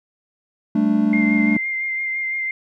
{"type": "chord", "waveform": "triangle", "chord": "G suspended second", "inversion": "none", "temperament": "just", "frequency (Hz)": [196, 220.5, 294], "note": ["G3", "A3", "D4"], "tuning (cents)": [0, 4, 2], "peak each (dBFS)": [-20, -15, -18], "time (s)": [0.75, 1.57], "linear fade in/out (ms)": 5}
{"type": "tone with vibrato", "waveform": "sine", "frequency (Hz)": 2102, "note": "C7", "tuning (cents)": 7, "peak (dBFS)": -21, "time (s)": [1.13, 2.51], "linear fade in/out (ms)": 2, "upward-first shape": "sine", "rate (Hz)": 5.9, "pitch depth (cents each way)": 19}
{"effects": []}